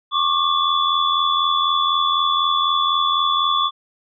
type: tone cluster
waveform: sine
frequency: 1095 / 1179 / 3446 Hz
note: C#6 / D6 / A7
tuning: -22 / +6 / -37 cents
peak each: -20 dBFS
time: 0.11-3.71 s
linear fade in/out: 50 ms
effects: none